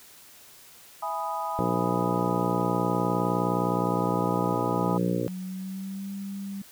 sine chord, E major seventh, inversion none, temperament equal, 659.3 / 830.6 / 987.8 / 1244.5 Hz, E5 / G#5 / B5 / D#6, 0 / 0 / 0 / 0 cents, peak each -36 / -32 / -33 / -34 dBFS, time 1.02-4.98 s, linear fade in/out 10 ms
harmonic tone, 59.6 Hz, A#1, 39 cents sharp, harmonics 2 / 3 / 4 / 5 / 6 / 7 / 8 / 9, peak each -33 / -29 / -35 / -32 / -34 / -35 / -33 / -35 dBFS, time 1.59-5.28 s, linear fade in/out 0 ms
sine tone with pitch glide, 177.9 to 197.39 Hz, F3 to G3, +32 to +12 cents, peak -32 dBFS, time 4.54-6.62 s, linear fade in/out 5 ms, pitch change +180 cents, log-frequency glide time 4.97-6.12 s
effects white hiss -51 dBFS RMS until 6.71 s

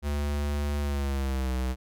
square tone with pitch glide, 72.6 to 63.94 Hz, D2 to C2, -19 to -39 cents, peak -27 dBFS, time 0.02-1.76 s, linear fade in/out 50 ms, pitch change -220 cents, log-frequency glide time 0.8-1.55 s, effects none

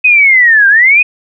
sine linear two-way sweep, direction down then up, 2538 to 1567 to 2538 Hz, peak -3 dBFS, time 0.04-1.03 s, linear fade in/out 10 ms, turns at 0.68 s, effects none

